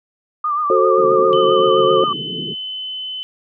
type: tone with vibrato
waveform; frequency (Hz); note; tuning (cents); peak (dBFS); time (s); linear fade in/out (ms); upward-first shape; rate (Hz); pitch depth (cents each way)
sine; 1195; D6; +30; -16; 0.44-2.13; 5; triangle; 7.6; 68
type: chord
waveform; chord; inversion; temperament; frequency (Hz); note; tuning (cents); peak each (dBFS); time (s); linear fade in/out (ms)
sine; F# diminished; none; just; 370 / 444 / 532.8; F#4 / A4 / C5; 0 / +16 / +31; -16; 0.7-2.04; 2
type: band-pass noise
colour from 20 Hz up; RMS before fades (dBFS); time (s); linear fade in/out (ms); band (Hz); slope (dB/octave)
pink; -30; 0.97-2.55; 20; 130 to 450; 96
type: tone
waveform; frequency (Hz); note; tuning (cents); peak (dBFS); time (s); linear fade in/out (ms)
sine; 3033; F#7; +42; -24; 1.33-3.23; 0
effects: none